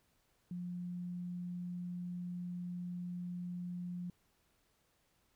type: tone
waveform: sine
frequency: 177.2 Hz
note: F3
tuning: 25 cents sharp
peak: -39 dBFS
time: 0.51-4.1 s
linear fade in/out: 2 ms
effects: pink hiss -75 dBFS RMS until 5.35 s